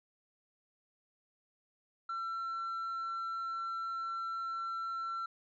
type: tone with tanh clipping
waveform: sine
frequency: 1349 Hz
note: E6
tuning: 40 cents sharp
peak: -36 dBFS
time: 2.09-5.26 s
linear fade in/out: 5 ms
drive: 2 dB
effects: none

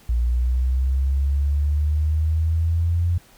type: linear sweep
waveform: sine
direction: up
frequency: 58.27 to 87.31 Hz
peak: -17 dBFS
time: 0.09-3.18 s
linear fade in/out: 5 ms
effects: pink hiss -52 dBFS RMS until 3.37 s

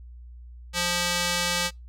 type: tone with band-pass filter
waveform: square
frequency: 175.6 Hz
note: F3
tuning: 10 cents sharp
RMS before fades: -26 dBFS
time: 0.73-1.71 s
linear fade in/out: 50 ms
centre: 4900 Hz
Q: 0.69
effects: noise-tail reverb RT60 0.2 s tail -26 dB re dry + added 60 Hz sine -41 dBFS peak until 1.88 s

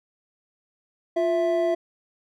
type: tone pair together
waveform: triangle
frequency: 350.3 / 661.3 Hz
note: F4 / E5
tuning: +5 / +5 cents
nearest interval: major seventh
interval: 1100 cents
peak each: -22 / -20 dBFS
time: 1.16-1.75 s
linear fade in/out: 10 ms
effects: none

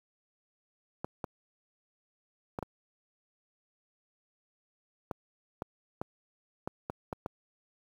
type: clicks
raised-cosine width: 1 ms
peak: -20 dBFS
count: 11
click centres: 1.045 / 1.242 / 2.588 / 2.627 / 5.112 / 5.621 / 6.015 / 6.675 / 6.899 / 7.128 / 7.261 s
effects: high-pass 60 Hz 12 dB/octave + 9-bit

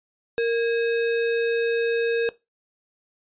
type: tone with sample-and-hold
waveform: sine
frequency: 463.5 Hz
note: A#4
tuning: 10 cents flat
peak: -19 dBFS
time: 0.38-2.29 s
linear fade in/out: 0 ms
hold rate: 2100 Hz
effects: noise-tail reverb RT60 0.2 s tail -18 dB re dry + resampled to 8000 Hz

